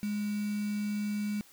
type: tone with quantisation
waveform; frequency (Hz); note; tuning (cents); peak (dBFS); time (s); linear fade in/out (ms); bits
sine; 207.7; G#3; 0; -30; 0.03-1.41; 0; 7
effects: white hiss -58 dBFS RMS until 1.52 s